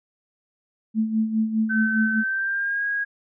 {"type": "tone with tremolo", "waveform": "sine", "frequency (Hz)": 220, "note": "A3", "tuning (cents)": 0, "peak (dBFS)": -17, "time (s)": [0.94, 2.24], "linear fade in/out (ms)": 50, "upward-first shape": "sine", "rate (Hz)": 4.9, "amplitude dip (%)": 65}
{"type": "tone with pitch glide", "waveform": "sine", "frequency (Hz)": [1532, 1642], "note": ["G6", "G#6"], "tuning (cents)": [-40, -20], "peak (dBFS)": -22, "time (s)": [1.69, 3.05], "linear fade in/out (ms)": 20, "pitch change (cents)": 120, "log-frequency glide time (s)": [2.16, 2.85]}
{"effects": []}